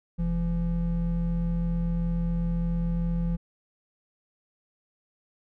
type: tone pair together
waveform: triangle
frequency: 42.53 / 169.7 Hz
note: F1 / F3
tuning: -45 / -49 cents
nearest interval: 2 octaves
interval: 2396 cents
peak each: -26 / -24 dBFS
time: 0.18-3.37 s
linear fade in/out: 20 ms
effects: none